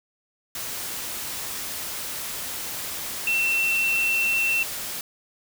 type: tone in noise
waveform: sine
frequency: 2696 Hz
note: E7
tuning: 38 cents sharp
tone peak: -20 dBFS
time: 3.27-4.63 s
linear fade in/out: 2 ms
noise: white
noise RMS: -32 dBFS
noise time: 0.55-5.01 s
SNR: +9 dB
effects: none